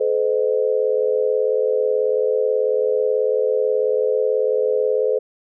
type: tone cluster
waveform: sine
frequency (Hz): 430.7 / 509 / 615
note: A4 / C5 / D#5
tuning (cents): -37 / -48 / -20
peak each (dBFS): -19 / -19 / -27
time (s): 0-5.19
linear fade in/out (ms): 10
effects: none